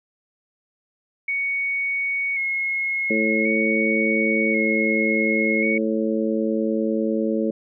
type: tone with vibrato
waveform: sine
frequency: 2198 Hz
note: C#7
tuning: 15 cents flat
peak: -21 dBFS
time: 1.28-5.78 s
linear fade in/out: 5 ms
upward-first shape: square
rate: 0.46 Hz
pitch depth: 25 cents each way
type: harmonic tone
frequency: 110 Hz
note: A2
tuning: in tune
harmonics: 2 / 3 / 4 / 5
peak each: -23 / -25 / -26 / -27 dBFS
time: 3.1-7.51 s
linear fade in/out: 5 ms
effects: none